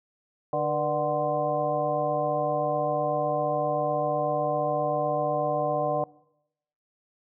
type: harmonic tone with a mistuned harmonic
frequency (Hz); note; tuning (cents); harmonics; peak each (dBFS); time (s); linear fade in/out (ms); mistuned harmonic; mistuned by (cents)
148.7; D3; +22; 1 / 2 / 3 / 4 / 5 / 7; -35 / -36 / -32 / -27 / -29 / -34; 0.53-6.04; 2; 3; +130
effects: noise-tail reverb RT60 0.8 s tail -22 dB re dry